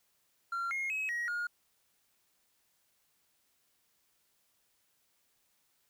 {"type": "tone with pitch steps", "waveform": "triangle", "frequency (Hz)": [1376, 2146, 2558, 1898, 1429], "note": ["F6", "C7", "D#7", "A#6", "F6"], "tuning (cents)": [-26, 43, 47, 31, 39], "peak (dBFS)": -30, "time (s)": [0.52, 1.47], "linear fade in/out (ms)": 5, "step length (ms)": 190, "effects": ["tanh soft clip ceiling -27 dBFS", "white hiss -74 dBFS RMS until 5.89 s"]}